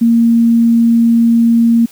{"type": "tone", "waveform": "sine", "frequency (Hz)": 231.8, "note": "A#3", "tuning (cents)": -10, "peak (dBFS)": -6, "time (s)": [0.01, 1.86], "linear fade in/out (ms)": 10, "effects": ["white hiss -42 dBFS RMS until 1.91 s"]}